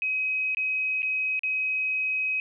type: tone with dropouts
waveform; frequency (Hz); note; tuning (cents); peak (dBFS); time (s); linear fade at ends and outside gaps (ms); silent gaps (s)
sine; 2534; D#7; +31; -24; 0.02-2.4; 1; 0.548-0.57 / 1.021-1.029 / 1.393-1.434
effects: none